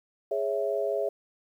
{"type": "chord", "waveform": "sine", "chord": "C# minor", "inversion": "second", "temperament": "equal", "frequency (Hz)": [415.3, 554.4, 659.3], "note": ["G#4", "C#5", "E5"], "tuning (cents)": [0, 0, 0], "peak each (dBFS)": -30, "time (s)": [0.31, 1.09], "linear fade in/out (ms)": 5, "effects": ["10-bit"]}